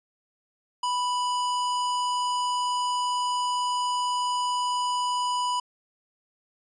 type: tone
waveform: square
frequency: 987.8 Hz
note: B5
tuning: in tune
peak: -25 dBFS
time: 0.83-5.6 s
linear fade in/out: 5 ms
effects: resampled to 22050 Hz